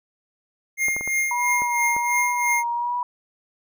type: tone with tremolo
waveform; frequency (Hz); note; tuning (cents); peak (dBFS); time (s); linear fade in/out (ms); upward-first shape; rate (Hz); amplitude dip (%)
square; 2125; C7; +26; -19; 0.77-2.64; 50; triangle; 3; 70
type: clicks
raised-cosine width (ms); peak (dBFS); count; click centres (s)
1; -20; 6; 0.884 / 0.965 / 1.01 / 1.076 / 1.62 / 1.965
type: tone with vibrato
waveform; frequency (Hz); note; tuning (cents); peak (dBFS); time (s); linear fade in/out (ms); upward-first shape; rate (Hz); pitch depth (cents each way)
sine; 961; B5; -48; -22; 1.31-3.03; 2; sine; 1.3; 30
effects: none